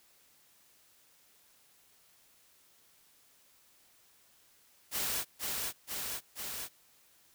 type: noise with echo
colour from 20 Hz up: white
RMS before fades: -34 dBFS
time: 4.91-5.25 s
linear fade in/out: 50 ms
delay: 480 ms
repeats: 3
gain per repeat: -2 dB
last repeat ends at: 6.69 s
effects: white hiss -65 dBFS RMS until 7.34 s